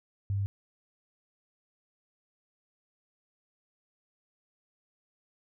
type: tone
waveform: sine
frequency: 99.3 Hz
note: G2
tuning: 23 cents sharp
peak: -27 dBFS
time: 0.3-0.46 s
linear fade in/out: 0 ms
effects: none